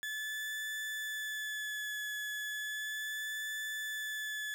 35% pulse tone with vibrato, 1725 Hz, A6, 35 cents flat, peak -35 dBFS, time 0.03-4.54 s, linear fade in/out 0 ms, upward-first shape sine, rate 0.35 Hz, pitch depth 19 cents each way, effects none

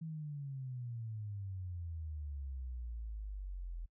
sine exponential sweep, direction down, 163.8 to 41.17 Hz, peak -40 dBFS, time 0.01-3.86 s, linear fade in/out 10 ms, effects noise-tail reverb RT60 0.1 s tail -25 dB re dry

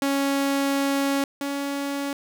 sawtooth tone pair in turn, 277.2 / 280.7 Hz, C#4 / C#4, 0 / +22 cents, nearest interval unison, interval 22 cents, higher second, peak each -17 / -22 dBFS, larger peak first, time 0.02-1.24 / 1.41-2.13 s, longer first, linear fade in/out 2 ms, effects none

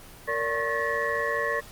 sine tone cluster, 461.5 / 576 / 1088 / 1745 / 1908 Hz, A#4 / D5 / C#6 / A6 / A#6, -17 / -34 / -33 / -15 / +40 cents, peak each -31 dBFS, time 0.27-1.61 s, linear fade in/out 20 ms, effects pink hiss -47 dBFS RMS until 1.71 s + Opus 24 kbps

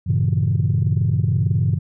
sine chord, G diminished seventh, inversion none, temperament equal, 98 / 116.54 / 138.59 / 164.81 Hz, G2 / Bb2 / Db3 / Fb3, 0 / 0 / 0 / 0 cents, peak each -19 / -20 / -20 / -23 dBFS, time 0.06-1.79 s, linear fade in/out 20 ms, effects tanh soft clip ceiling -9 dBFS

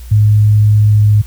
sine tone with pitch glide, 105.6 to 104.87 Hz, G#2 to G#2, +29 to +17 cents, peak -5 dBFS, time 0.11-1.22 s, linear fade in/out 10 ms, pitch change -12 cents, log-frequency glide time 0.88-1.06 s, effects added 60 Hz sine -27 dBFS peak until 1.26 s + white hiss -42 dBFS RMS until 1.26 s

